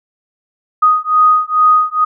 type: beating tone pair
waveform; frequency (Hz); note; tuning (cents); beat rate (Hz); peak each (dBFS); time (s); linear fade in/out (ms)
sine; 1244.5 / 1246.8; D#6 / D#6; 0 / +3; 2.3; -11; 0.82-2.05; 10
effects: none